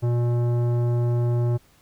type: tone with tanh clipping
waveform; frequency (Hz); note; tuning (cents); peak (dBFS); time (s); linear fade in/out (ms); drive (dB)
sine; 120; B2; -49; -21; 0.02-1.58; 20; 14
effects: pink hiss -58 dBFS RMS until 1.81 s